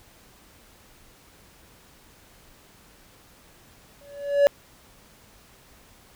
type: tone with exponential growth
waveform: triangle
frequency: 569 Hz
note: C#5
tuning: 45 cents sharp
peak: -9 dBFS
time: 4.01-4.47 s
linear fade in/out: 0 ms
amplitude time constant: 100 ms
effects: pink hiss -54 dBFS RMS until 6.15 s